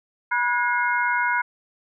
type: tone cluster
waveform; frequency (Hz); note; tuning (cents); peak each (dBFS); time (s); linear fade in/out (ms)
sine; 971 / 1456 / 1649 / 2141; B5 / F#6 / G#6 / C7; -30 / -28 / -13 / +39; -23 / -23 / -30 / -28; 0.31-1.42; 10
effects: none